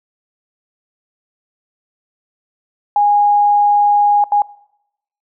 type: tone bursts at uneven times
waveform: sine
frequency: 823 Hz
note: G#5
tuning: 16 cents flat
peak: -9 dBFS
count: 2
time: 2.96-4.24 / 4.32-4.42 s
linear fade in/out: 2 ms
effects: noise-tail reverb RT60 0.8 s tail -22 dB re dry